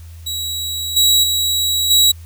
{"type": "tone with level steps", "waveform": "sawtooth", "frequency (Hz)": 3881, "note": "B7", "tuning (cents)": -31, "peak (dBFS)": [-18, -7, -12, -6], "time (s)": [0.26, 2.12], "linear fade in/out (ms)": 10, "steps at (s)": [0.96, 1.23, 1.9], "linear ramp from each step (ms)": 10, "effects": ["added 83 Hz sine -33 dBFS peak until 2.25 s", "white hiss -49 dBFS RMS until 2.25 s"]}